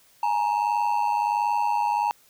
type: ring-modulated tone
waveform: triangle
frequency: 889 Hz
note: A5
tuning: 18 cents sharp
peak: -16 dBFS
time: 0.23-2.11 s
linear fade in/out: 0 ms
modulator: 50.7 Hz
effects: white hiss -58 dBFS RMS until 2.29 s